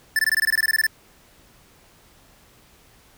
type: tone bursts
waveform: square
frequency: 1760 Hz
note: A6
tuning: in tune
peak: -17 dBFS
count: 14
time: 0.16-0.867 s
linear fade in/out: 2 ms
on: 31 ms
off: 21 ms
effects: pink hiss -54 dBFS RMS until 3.17 s